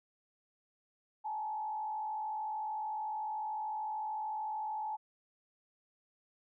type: tone with frequency modulation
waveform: sine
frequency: 860 Hz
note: A5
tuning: 40 cents flat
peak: -35 dBFS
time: 1.24-4.97 s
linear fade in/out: 20 ms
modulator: 53.5 Hz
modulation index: 0.61
effects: none